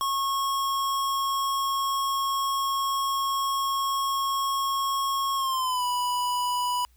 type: tone with pitch glide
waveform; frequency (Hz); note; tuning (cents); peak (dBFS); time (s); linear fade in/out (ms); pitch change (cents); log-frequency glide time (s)
square; 1093 to 985.1; C#6 to B5; -25 to -5; -25; 0.01-6.85; 0; -180; 5.36-5.84
effects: added 60 Hz sine -57 dBFS peak until 6.96 s + white hiss -67 dBFS RMS until 6.96 s